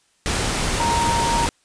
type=tone in noise; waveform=sine; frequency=932.3 Hz; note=A#5; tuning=in tune; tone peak=-19 dBFS; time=0.8-1.46 s; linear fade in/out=0 ms; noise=pink; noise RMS=-22 dBFS; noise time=0.26-1.49 s; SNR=0 dB; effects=white hiss -62 dBFS RMS until 1.64 s + resampled to 22050 Hz